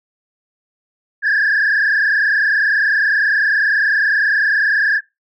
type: tone with frequency modulation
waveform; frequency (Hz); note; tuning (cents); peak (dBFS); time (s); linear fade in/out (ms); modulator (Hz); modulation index
sine; 1679; G#6; +18; -10; 1.22-5.01; 50; 30; 2.6
effects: noise-tail reverb RT60 0.2 s tail -20 dB re dry + tanh soft clip ceiling -10 dBFS